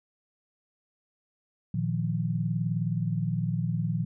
sine chord, Bb suspended fourth, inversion none, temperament just, 116.54 / 155.39 / 174.81 Hz, Bb2 / Eb3 / F3, 0 / -2 / +2 cents, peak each -30 dBFS, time 1.74-4.05 s, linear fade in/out 5 ms, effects none

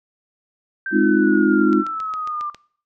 sine linear sweep, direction down, 1570 to 1185 Hz, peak -23 dBFS, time 0.86-2.5 s, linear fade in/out 2 ms
sine chord, F minor seventh, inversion first, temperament equal, 207.7 / 261.6 / 311.1 / 349.2 Hz, Ab3 / C4 / Eb4 / F4, 0 / 0 / 0 / 0 cents, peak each -19 / -20 / -17 / -19 dBFS, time 0.91-1.84 s, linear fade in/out 50 ms
click train, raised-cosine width 0.2 ms, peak -20 dBFS, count 7, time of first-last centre 1.73-2.546 s, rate 7.35 Hz
effects noise-tail reverb RT60 0.5 s tail -21 dB re dry

